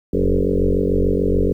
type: tone with frequency modulation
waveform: sine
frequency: 233.1 Hz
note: A#3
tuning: in tune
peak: -14 dBFS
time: 0.13-1.53 s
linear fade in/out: 5 ms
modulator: 46.9 Hz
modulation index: 5.3
effects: 9-bit

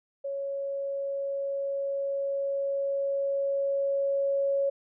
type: tone with level ramp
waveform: sine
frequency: 554.4 Hz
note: C#5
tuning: in tune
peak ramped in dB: -30 to -23 dBFS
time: 0.24-4.7 s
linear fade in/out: 10 ms
effects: none

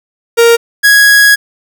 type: tone pair in turn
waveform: 45% pulse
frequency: 466.2 / 1661.3 Hz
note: A#4 / G#6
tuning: 0 / 0 cents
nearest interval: octave + minor seventh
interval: 2200 cents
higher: second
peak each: -3 dBFS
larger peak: neither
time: 0.37-0.57 / 0.83-1.36 s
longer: second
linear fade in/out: 20 ms
effects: none

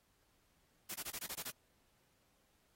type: noise bursts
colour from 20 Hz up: white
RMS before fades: -43 dBFS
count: 8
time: 0.89-1.508 s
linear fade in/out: 10 ms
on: 58 ms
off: 22 ms
effects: pink hiss -75 dBFS RMS until 2.75 s + AAC 48 kbps

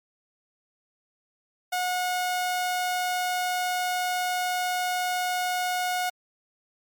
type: tone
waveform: sawtooth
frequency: 726 Hz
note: F#5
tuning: 33 cents flat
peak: -21 dBFS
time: 1.72-6.1 s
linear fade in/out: 10 ms
effects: MP3 96 kbps

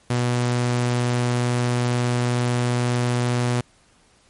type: tone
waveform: sawtooth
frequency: 122.2 Hz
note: B2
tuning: 18 cents flat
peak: -15 dBFS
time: 0.1-3.61 s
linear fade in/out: 5 ms
effects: pink hiss -57 dBFS RMS until 4.29 s + MP3 48 kbps

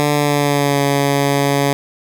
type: tone with pitch glide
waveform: 10% pulse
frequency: 146.83 to 140.85 Hz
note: D3 to C#3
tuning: 0 to +28 cents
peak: -5 dBFS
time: 0-1.73 s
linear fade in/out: 0 ms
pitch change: -72 cents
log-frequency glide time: 0.13-0.82 s
effects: none

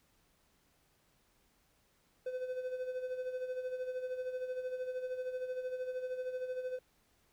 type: tone with tremolo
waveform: triangle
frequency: 508 Hz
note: B4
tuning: 49 cents sharp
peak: -32 dBFS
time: 2.26-6.79 s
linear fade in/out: 5 ms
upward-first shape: sine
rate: 13 Hz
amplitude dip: 60%
effects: pink hiss -72 dBFS RMS until 7.32 s

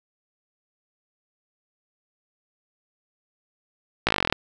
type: slowing click train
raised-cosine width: 0.3 ms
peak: -3 dBFS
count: 13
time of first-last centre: 4.07-4.325 s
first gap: 17 ms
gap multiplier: 1.04
effects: 7-bit

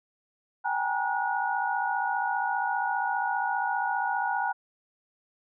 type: tone cluster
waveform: sine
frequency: 779 / 834 / 944 / 1455 Hz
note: G5 / G#5 / A#5 / F#6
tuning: -11 / +7 / +22 / -29 cents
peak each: -31 dBFS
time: 0.64-4.53 s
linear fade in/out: 20 ms
effects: none

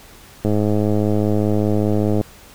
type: click train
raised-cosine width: 2 ms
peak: -6 dBFS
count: 186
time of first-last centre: 0.45-2.212 s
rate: 105 Hz
effects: pink hiss -44 dBFS RMS until 2.54 s

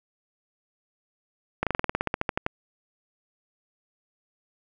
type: slowing click train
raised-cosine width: 0.5 ms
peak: -9 dBFS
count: 15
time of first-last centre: 1.63-2.464 s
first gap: 37 ms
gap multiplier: 1.07
effects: none

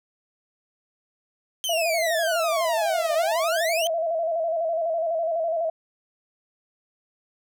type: exponential two-way sweep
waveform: sawtooth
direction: down then up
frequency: 3169 to 587.3 to 3169 Hz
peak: -22 dBFS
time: 1.64-3.87 s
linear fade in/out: 0 ms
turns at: 3.14 s
type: tone with vibrato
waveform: sine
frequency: 659.3 Hz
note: E5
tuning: in tune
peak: -22 dBFS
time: 1.69-5.7 s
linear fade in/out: 5 ms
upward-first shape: square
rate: 12 Hz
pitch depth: 52 cents each way
effects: none

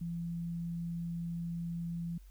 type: tone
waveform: sine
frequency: 169.5 Hz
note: E3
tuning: 49 cents sharp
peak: -35 dBFS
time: 0.01-2.18 s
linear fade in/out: 5 ms
effects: added 47 Hz sine -51 dBFS peak until 2.3 s + white hiss -69 dBFS RMS until 2.3 s

